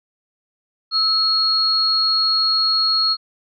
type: tone pair together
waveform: sine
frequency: 1300 / 4307 Hz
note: E6 / C8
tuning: -24 / +49 cents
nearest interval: octave + major sixth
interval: 2073 cents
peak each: -24 / -15 dBFS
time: 0.91-3.17 s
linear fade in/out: 50 ms
effects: none